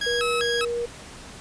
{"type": "tone with vibrato", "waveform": "20% pulse", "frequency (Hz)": 1459, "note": "F#6", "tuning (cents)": -25, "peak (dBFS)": -19, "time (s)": [0.01, 0.65], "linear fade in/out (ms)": 5, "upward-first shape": "square", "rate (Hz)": 2.5, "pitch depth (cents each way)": 210}
{"type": "tone with pitch glide", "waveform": "sine", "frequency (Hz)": [480.2, 474.7], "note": ["B4", "A#4"], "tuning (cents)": [-49, 31], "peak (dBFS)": -24, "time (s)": [0.06, 0.86], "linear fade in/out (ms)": 10, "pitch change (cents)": -20, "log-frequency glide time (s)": [0.22, 0.46]}
{"effects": ["pink hiss -42 dBFS RMS until 1.4 s", "resampled to 22050 Hz"]}